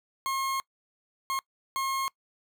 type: tone bursts at uneven times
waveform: 40% pulse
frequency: 1076 Hz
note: C6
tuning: 48 cents sharp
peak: -27 dBFS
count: 3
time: 0.26-0.6 / 1.3-1.39 / 1.76-2.08 s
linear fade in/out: 0 ms
effects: noise-tail reverb RT60 0.1 s tail -23 dB re dry